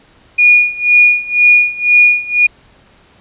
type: tone with tremolo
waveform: sine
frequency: 2444 Hz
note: D#7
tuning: 32 cents flat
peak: -3 dBFS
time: 0.38-2.47 s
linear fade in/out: 10 ms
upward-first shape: sine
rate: 2 Hz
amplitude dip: 90%
effects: pink hiss -47 dBFS RMS until 3.2 s + resampled to 8000 Hz